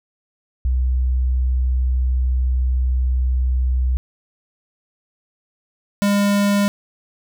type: tone pair in turn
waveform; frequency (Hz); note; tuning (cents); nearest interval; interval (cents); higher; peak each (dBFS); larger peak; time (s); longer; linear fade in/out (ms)
sine / square; 63.3 / 202.4; B1 / G#3; +43 / -44; octave + minor sixth; 2013; second; -15; neither; 0.65-3.97 / 6.02-6.68; first; 0
effects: none